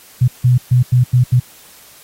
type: tone bursts at uneven times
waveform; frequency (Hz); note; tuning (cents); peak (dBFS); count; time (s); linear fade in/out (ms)
sine; 124.6; B2; +16; -7; 6; 0.21-0.28 / 0.44-0.58 / 0.71-0.83 / 0.92-1.04 / 1.13-1.24 / 1.32-1.4; 10
effects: white hiss -43 dBFS RMS until 2.03 s + AAC 48 kbps